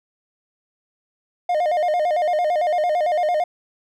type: tone with vibrato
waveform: triangle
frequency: 659.3 Hz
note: E5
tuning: in tune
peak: -15 dBFS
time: 1.49-3.44 s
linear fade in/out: 5 ms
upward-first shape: square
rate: 8.9 Hz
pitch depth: 130 cents each way
effects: none